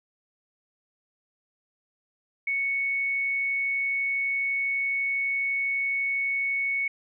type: tone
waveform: sine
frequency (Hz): 2217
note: C#7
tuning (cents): 0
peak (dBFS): -24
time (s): 2.47-6.88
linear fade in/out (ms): 5
effects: none